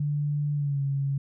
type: tone with pitch glide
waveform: sine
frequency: 146.6 to 138.61 Hz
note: D3 to C#3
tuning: -3 to 0 cents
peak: -24 dBFS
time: 0-1.18 s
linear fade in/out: 5 ms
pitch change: -97 cents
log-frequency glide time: 0.54-0.82 s
effects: none